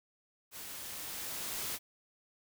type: noise with level ramp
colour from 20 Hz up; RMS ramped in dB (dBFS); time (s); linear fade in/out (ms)
white; -46 to -37; 0.51-1.79; 50
effects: none